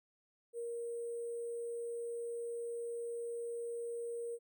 sine tone with sample-and-hold, 470 Hz, A#4, 14 cents sharp, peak -38 dBFS, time 0.53-4.39 s, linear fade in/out 50 ms, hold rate 8820 Hz, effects none

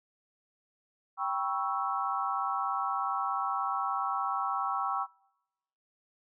sine chord, C# half-diminished seventh, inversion second, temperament equal with one note detuned, 784 / 971.9 / 1108.7 / 1318.5 Hz, G5 / B5 / C#6 / E6, 0 / -28 / 0 / 0 cents, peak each -34 / -37 / -33 / -34 dBFS, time 1.17-5.07 s, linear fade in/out 50 ms, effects noise-tail reverb RT60 0.9 s tail -26 dB re dry

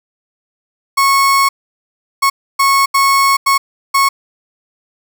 35% pulse tone bursts at uneven times, 1100 Hz, C#6, 14 cents flat, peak -7 dBFS, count 6, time 0.97-1.49 / 2.22-2.3 / 2.59-2.86 / 2.94-3.37 / 3.46-3.58 / 3.94-4.09 s, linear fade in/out 10 ms, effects none

